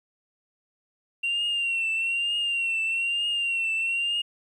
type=tone with vibrato; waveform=sine; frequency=2751 Hz; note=F7; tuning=27 cents flat; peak=-22 dBFS; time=1.23-4.22 s; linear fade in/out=10 ms; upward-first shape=triangle; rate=1.1 Hz; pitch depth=64 cents each way; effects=tanh soft clip ceiling -21 dBFS + 10-bit